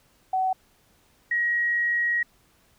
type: tone pair in turn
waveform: sine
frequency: 753 / 1897.4 Hz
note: F#5 / A#6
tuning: +30 / +30 cents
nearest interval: octave + major third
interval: 1600 cents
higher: second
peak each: -21 dBFS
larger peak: neither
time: 0.33-0.53 / 1.31-2.23 s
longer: second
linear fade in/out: 5 ms
effects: pink hiss -62 dBFS RMS until 2.78 s